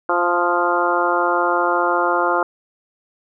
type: harmonic tone with a mistuned harmonic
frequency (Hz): 174.61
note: F3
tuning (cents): 0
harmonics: 2 / 3 / 4 / 5 / 6 / 7 / 8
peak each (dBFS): -23 / -23 / -23 / -23 / -23 / -23 / -23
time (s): 0.09-2.43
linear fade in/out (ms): 2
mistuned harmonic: 7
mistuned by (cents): +18
effects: none